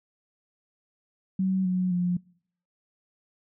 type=tone with pitch steps; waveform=sine; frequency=188.9 / 183.2 / 177.68 Hz; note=F#3 / F#3 / F3; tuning=+36 / -17 / +30 cents; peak=-22 dBFS; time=1.39-2.17 s; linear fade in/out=5 ms; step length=260 ms; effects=noise-tail reverb RT60 0.6 s tail -25 dB re dry